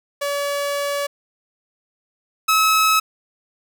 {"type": "tone pair in turn", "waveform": "sawtooth", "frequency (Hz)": [570, 1289.3], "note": ["C#5", "E6"], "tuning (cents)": [48, -39], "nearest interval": "octave + major second", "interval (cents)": 1413, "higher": "second", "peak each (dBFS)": [-17, -10], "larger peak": "second", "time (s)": [[0.21, 1.07], [2.48, 3]], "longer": "first", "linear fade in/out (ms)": 10, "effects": []}